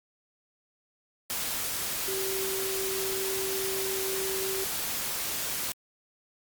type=tone in noise; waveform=sine; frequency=384.3 Hz; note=G4; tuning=34 cents flat; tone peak=-32 dBFS; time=2.08-4.64 s; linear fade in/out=0 ms; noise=white; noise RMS=-32 dBFS; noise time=1.3-5.72 s; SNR=-3 dB; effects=Opus 48 kbps